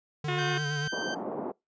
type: tone with vibrato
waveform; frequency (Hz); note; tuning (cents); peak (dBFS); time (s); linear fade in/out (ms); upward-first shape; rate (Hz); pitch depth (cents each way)
square; 146.83; D3; 0; -31; 0.24-0.88; 5; sine; 8.6; 43
type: harmonic tone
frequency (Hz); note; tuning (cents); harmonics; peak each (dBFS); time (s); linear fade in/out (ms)
360.7; F#4; -44; 1 / 2 / 3 / 4 / 5 / 6 / 7 / 8 / 9 / 10; -33 / -36 / -38 / -39 / -40 / -41 / -41 / -42 / -43 / -43; 0.28-0.58; 5
type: tone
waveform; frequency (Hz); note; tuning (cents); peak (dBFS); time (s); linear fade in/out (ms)
sawtooth; 1557; G6; -12; -29; 0.38-1.15; 10
type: band-pass noise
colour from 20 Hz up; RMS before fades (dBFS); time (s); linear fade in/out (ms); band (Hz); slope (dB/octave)
pink; -35; 0.92-1.52; 10; 220 to 880; 24
effects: noise-tail reverb RT60 0.2 s tail -25 dB re dry + resampled to 16000 Hz